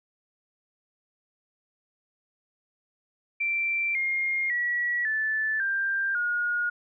sine tone with pitch steps, 2349 / 2129 / 1930.2 / 1749.6 / 1586 / 1437.7 Hz, D7 / C7 / B6 / A6 / G6 / F6, 0 / +30 / -40 / -10 / +20 / +50 cents, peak -24 dBFS, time 3.4-6.7 s, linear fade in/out 10 ms, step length 550 ms, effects none

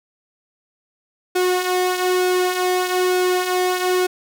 sawtooth tone with flanger, 364.8 Hz, F#4, 24 cents flat, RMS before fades -19 dBFS, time 1.35-4.07 s, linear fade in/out 10 ms, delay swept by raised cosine 1 to 3.5 ms, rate 1.1 Hz, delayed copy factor -0.5, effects none

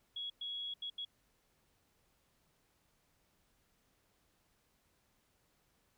sine tone bursts at uneven times, 3337 Hz, G#7, 8 cents sharp, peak -39 dBFS, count 4, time 0.16-0.3 / 0.41-0.74 / 0.82-0.9 / 0.98-1.05 s, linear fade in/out 5 ms, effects pink hiss -75 dBFS RMS until 5.97 s

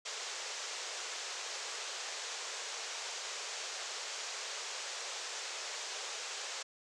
white band-pass noise, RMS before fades -42 dBFS, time 0.05-6.63 s, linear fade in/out 10 ms, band 400 to 7400 Hz, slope 48 dB/octave, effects none

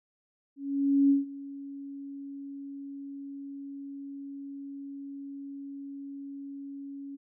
sine tone with ADSR envelope, 278.5 Hz, C#4, 8 cents sharp, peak -18 dBFS, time 0.56-7.17 s, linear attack 540 ms, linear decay 150 ms, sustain -20 dB, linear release 24 ms, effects none

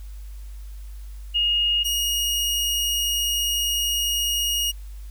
sine / sawtooth tone pair in turn, 2858 / 2871 Hz, F7 / F7, +39 / +47 cents, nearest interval unison, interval 8 cents, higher second, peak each -18 dBFS, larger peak neither, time 1.34-1.84 / 1.84-4.72 s, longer second, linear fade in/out 20 ms, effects added 50 Hz sine -34 dBFS peak until 5.1 s + white hiss -55 dBFS RMS until 5.1 s

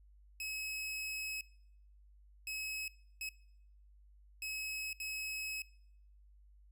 sawtooth tone bursts at uneven times, 2565 Hz, E7, 48 cents flat, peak -36 dBFS, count 5, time 0.4-1.41 / 2.47-2.88 / 3.21-3.29 / 4.42-4.93 / 5-5.62 s, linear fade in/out 2 ms, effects noise-tail reverb RT60 0.8 s tail -24 dB re dry + added 50 Hz sine -59 dBFS peak until 6.71 s

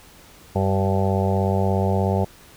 harmonic tone with a mistuned harmonic, 96.8 Hz, G2, 21 cents flat, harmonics 1 / 2 / 4 / 5 / 6 / 7 / 8 / 9, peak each -21 / -24 / -27 / -28 / -29 / -29 / -30 / -31 dBFS, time 0.55-2.25 s, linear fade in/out 10 ms, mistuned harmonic 1, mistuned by -34 cents, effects pink hiss -48 dBFS RMS until 2.56 s

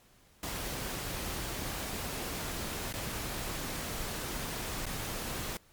pink noise with dropouts, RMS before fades -37 dBFS, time 0.43-5.57 s, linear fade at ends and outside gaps 2 ms, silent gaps 2.926-2.938 / 4.857-4.864 s, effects pink hiss -63 dBFS RMS until 5.72 s + MP3 96 kbps

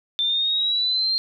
sine exponential sweep, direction up, 3553 to 4210 Hz, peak -19 dBFS, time 0.19-1.18 s, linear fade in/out 0 ms, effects none

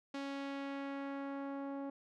sawtooth tone with low-pass filter sweep, 277.2 Hz, C#4, in tune, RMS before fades -42 dBFS, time 0.14-1.9 s, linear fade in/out 5 ms, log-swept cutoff 4700 to 840 Hz, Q 0.93, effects none

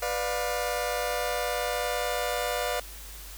sawtooth chord, B diminished, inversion none, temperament just, 493.9 / 592.7 / 711.2 Hz, B4 / D5 / F5, 0 / +16 / +31 cents, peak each -28 dBFS, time 0.02-2.8 s, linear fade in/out 5 ms, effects added 50 Hz sine -43 dBFS peak until 3.37 s + white hiss -45 dBFS RMS until 3.37 s

